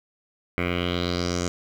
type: tone with low-pass filter sweep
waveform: 10% pulse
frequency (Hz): 88.1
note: F2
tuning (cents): +16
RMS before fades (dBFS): -26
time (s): 0.58-1.48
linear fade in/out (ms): 0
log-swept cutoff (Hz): 2200 to 6900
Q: 3.8
effects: 8-bit